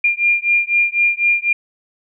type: beating tone pair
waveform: sine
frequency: 2400 / 2404 Hz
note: D7 / D7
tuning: +37 / +40 cents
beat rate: 4 Hz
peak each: -16 dBFS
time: 0.04-1.53 s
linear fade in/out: 5 ms
effects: none